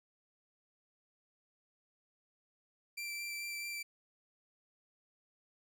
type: tone with vibrato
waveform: sawtooth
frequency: 2347 Hz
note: D7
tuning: 2 cents flat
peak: -36 dBFS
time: 2.97-3.83 s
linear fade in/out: 10 ms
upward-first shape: sine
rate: 4.6 Hz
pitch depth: 11 cents each way
effects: none